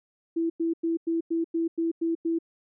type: tone bursts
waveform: sine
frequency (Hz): 331.1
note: E4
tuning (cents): +8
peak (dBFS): -23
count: 9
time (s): 0.36-2.388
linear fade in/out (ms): 10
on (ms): 140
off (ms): 96
effects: none